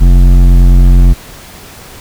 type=tone with hard clipping; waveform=sine; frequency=44.55 Hz; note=F1; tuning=35 cents sharp; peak=-3 dBFS; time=0-1.14 s; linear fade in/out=20 ms; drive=11 dB; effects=pink hiss -32 dBFS RMS until 2 s